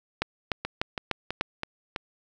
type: two click trains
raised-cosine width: 0.3 ms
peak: -9 / -14 dBFS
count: 5 / 5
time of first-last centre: 0.22-1.41 / 0.65-1.961 s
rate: 3.36 / 3.05 Hz
effects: none